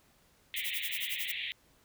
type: band-pass noise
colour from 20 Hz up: pink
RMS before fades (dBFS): -38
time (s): 0.54-1.52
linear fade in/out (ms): 0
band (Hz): 1900 to 3800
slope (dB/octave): 96
type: noise with tremolo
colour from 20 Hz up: violet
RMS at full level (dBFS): -35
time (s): 0.56-1.32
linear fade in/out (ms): 10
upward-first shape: sine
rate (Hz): 11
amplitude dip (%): 100
effects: pink hiss -66 dBFS RMS until 1.84 s